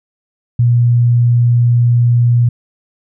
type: tone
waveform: sine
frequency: 120 Hz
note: B2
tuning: 49 cents flat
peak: -7 dBFS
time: 0.59-2.49 s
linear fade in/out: 5 ms
effects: none